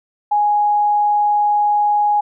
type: tone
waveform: sine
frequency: 830.6 Hz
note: G#5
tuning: in tune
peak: -12 dBFS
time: 0.31-2.21 s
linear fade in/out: 10 ms
effects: none